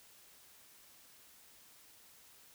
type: silence
effects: white hiss -61 dBFS RMS until 2.54 s